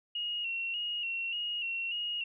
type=tone with vibrato; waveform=sine; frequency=2800 Hz; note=F7; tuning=4 cents sharp; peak=-32 dBFS; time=0.15-2.24 s; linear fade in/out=5 ms; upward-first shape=square; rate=1.7 Hz; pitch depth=45 cents each way; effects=none